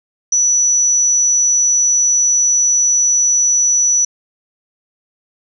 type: tone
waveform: sine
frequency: 5920 Hz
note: F#8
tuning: in tune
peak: -10 dBFS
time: 0.32-4.05 s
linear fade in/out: 5 ms
effects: none